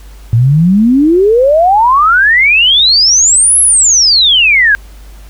sine exponential two-way sweep, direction up then down, 110 to 11240 to 1578 Hz, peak -4 dBFS, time 0.33-4.75 s, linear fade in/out 0 ms, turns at 3.6 s, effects added 50 Hz sine -30 dBFS peak until 5.29 s + pink hiss -42 dBFS RMS until 5.29 s

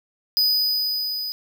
square tone with level ramp, 4978 Hz, D#8, in tune, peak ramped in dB -16 to -27 dBFS, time 0.37-1.32 s, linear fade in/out 0 ms, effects 9-bit

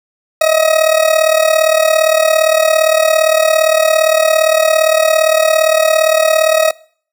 40% pulse tone with amplitude modulation, 634 Hz, D#5, 32 cents sharp, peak -5 dBFS, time 0.41-6.71 s, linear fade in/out 5 ms, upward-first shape sine, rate 37.5 Hz, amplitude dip 75%, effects noise-tail reverb RT60 0.5 s tail -22 dB re dry

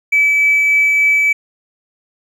triangle tone with tremolo, 2300 Hz, D7, 37 cents flat, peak -5 dBFS, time 0.12-1.33 s, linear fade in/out 10 ms, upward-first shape triangle, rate 3.4 Hz, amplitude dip 30%, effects tanh soft clip ceiling -6 dBFS

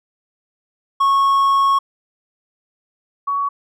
triangle / sine tone pair in turn, 1100 / 1123.8 Hz, C#6 / C#6, -14 / +23 cents, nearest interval unison, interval 37 cents, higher second, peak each -10 / -17 dBFS, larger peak first, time 1-1.79 / 3.27-3.49 s, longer first, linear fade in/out 10 ms, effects none

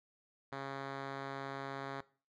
5% pulse tone with low-pass filter, 136.9 Hz, C#3, 21 cents flat, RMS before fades -43 dBFS, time 0.52-2.01 s, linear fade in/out 5 ms, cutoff 3100 Hz, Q 0.68, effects noise-tail reverb RT60 0.4 s tail -20 dB re dry

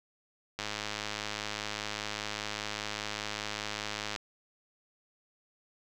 click train, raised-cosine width 0.2 ms, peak -17 dBFS, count 376, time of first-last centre 0.59-4.161 s, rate 105 Hz, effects none

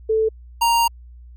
sine / square tone pair in turn, 440 / 932.3 Hz, A4 / A#5, 0 / 0 cents, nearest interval octave + minor second, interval 1300 cents, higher second, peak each -15 dBFS, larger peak neither, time 0.09-0.29 / 0.61-0.88 s, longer second, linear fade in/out 10 ms, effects added 60 Hz sine -39 dBFS peak until 1.36 s

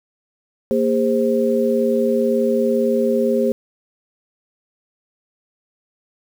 sine tone cluster, 232.6 / 407 / 525 Hz, A#3 / G#4 / C5, -4 / -35 / +6 cents, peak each -19 dBFS, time 0.71-3.52 s, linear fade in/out 0 ms, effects 7-bit

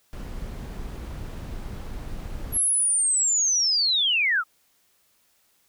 brown noise, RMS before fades -34 dBFS, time 0.13-2.57 s, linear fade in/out 0 ms
sine linear sweep, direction down, 11390 to 1221 Hz, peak -19 dBFS, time 2.52-4.44 s, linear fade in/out 50 ms
effects white hiss -65 dBFS RMS until 5.68 s

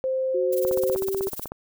sine tone, 523 Hz, C5, 1 cent flat, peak -22 dBFS, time 0.04-0.95 s, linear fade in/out 0 ms
sine tone with pitch glide, 370 to 387.9 Hz, F#4 to G4, 0 to -18 cents, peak -24 dBFS, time 0.34-1.29 s, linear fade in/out 10 ms, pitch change +82 cents, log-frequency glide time 0.63-1.13 s
violet noise with tremolo, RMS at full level -32 dBFS, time 0.52-1.48 s, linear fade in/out 10 ms, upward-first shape sine, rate 20 Hz, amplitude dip 90%
click train, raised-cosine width 1 ms, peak -19 dBFS, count 15, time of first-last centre 0.65-1.52 s, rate 16.1 Hz
effects none

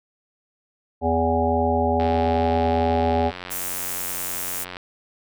harmonic tone, 82.41 Hz, E2, in tune, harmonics 1 / 3 / 5 / 7 / 9 / 10, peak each -25 / -25 / -25 / -25 / -25 / -25 dBFS, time 1.01-3.32 s, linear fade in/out 50 ms
click train, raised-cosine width 0.3 ms, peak -17 dBFS, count 251, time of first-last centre 2-4.769 s, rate 90.3 Hz
white high-pass noise, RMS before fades -29 dBFS, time 3.5-4.65 s, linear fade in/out 20 ms, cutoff 6200 Hz, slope 24 dB/octave
effects none

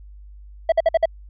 triangle tone bursts, 655 Hz, E5, 11 cents flat, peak -10 dBFS, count 5, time 0.69-1.057 s, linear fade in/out 5 ms, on 31 ms, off 53 ms, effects added 50 Hz sine -39 dBFS peak until 1.29 s + resampled to 11025 Hz

